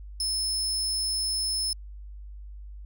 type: tone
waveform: 30% pulse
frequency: 5230 Hz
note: E8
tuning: 15 cents flat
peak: -22 dBFS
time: 0.2-1.73 s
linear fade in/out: 2 ms
effects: added 50 Hz sine -39 dBFS peak until 2.85 s